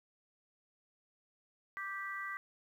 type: harmonic tone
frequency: 392.1 Hz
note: G4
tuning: in tune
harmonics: 3 / 4 / 5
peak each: -43 / -44 / -42 dBFS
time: 1.77-2.37 s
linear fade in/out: 0 ms
effects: 11-bit